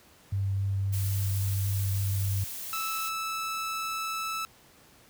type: tone with vibrato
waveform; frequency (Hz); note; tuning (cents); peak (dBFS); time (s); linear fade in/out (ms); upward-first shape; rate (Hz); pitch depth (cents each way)
sine; 98; G2; 0; -25; 0.32-2.44; 5; sine; 3.7; 8
type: noise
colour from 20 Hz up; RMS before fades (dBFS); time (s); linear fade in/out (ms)
blue; -38; 0.92-3.1; 20
type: tone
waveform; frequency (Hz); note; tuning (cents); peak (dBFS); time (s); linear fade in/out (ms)
sawtooth; 1312; E6; -9; -27; 2.73-4.45; 0
effects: pink hiss -57 dBFS RMS until 5.09 s + high-pass 60 Hz 12 dB/octave